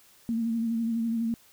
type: tone with vibrato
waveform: sine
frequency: 228.9 Hz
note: A#3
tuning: 31 cents flat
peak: -25 dBFS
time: 0.29-1.34 s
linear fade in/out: 0 ms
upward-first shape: sine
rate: 12 Hz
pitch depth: 36 cents each way
effects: white hiss -58 dBFS RMS until 1.52 s